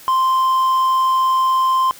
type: tone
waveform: triangle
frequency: 1044 Hz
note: C6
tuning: 4 cents flat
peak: -11 dBFS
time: 0.08-1.91 s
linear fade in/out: 0 ms
effects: white hiss -41 dBFS RMS until 1.99 s